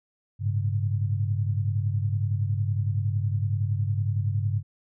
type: tone cluster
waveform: sine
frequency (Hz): 101.1 / 111.9 / 138.9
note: G#2 / A2 / C#3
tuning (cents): -46 / +30 / +4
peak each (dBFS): -24 / -31 / -31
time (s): 0.39-4.63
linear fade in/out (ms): 50
effects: none